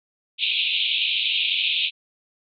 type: band-pass noise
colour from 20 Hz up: white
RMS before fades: -23 dBFS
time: 0.38-1.91 s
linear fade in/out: 50 ms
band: 2400 to 3800 Hz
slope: 96 dB/octave
effects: none